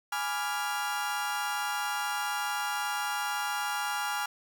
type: chord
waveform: 35% pulse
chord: G# diminished seventh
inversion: none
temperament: equal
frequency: 830.6 / 987.8 / 1174.7 / 1396.9 Hz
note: G#5 / B5 / D6 / F6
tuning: 0 / 0 / 0 / 0 cents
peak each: -32 / -37 / -38 / -32 dBFS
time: 0.12-4.26 s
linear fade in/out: 5 ms
effects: none